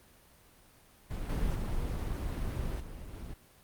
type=noise with level steps; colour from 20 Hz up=brown; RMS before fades=-36 / -31 / -34 / -43 / -41 dBFS; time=1.1-3.34 s; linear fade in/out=10 ms; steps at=1.29 / 1.55 / 2.8 / 3.13 s; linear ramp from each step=5 ms; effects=pink hiss -60 dBFS RMS until 3.63 s + Opus 32 kbps